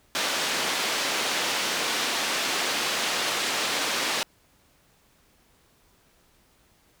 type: band-pass noise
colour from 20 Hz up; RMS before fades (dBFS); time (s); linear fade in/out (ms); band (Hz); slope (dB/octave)
white; -27; 0.15-4.23; 0; 260 to 4500; 12
effects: pink hiss -62 dBFS RMS until 7 s